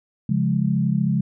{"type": "chord", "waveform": "sine", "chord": "Db major", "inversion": "none", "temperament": "equal", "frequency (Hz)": [138.59, 174.61, 207.7], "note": ["Db3", "F3", "Ab3"], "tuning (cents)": [0, 0, 0], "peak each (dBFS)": -22, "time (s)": [0.29, 1.21], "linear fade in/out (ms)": 5, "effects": []}